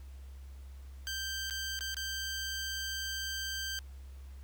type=tone with dropouts; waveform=15% pulse; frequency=1568 Hz; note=G6; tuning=in tune; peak=-29 dBFS; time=1.07-3.79 s; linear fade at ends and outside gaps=0 ms; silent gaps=1.499-1.508 / 1.791-1.808 / 1.944-1.968 s; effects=added 67 Hz sine -45 dBFS peak until 4.43 s + pink hiss -64 dBFS RMS until 4.43 s